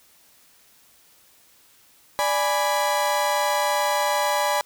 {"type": "chord", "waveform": "35% pulse", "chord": "G# diminished", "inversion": "second", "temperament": "equal", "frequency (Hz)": [587.3, 830.6, 987.8], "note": ["D5", "G#5", "B5"], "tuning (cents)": [0, 0, 0], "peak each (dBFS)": -23, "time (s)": [2.19, 4.61], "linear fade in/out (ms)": 0, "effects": ["white hiss -56 dBFS RMS until 4.65 s"]}